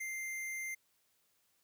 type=tone; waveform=square; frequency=2093 Hz; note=C7; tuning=in tune; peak=-39 dBFS; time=0-0.75 s; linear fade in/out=10 ms; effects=white hiss -75 dBFS RMS until 1.63 s